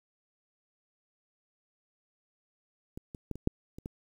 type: clicks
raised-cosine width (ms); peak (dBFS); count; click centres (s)
3; -27 / -29 / -22 / -29 / -12 / -30 / -25; 7; 2.975 / 3.148 / 3.313 / 3.356 / 3.474 / 3.785 / 3.859
effects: 9-bit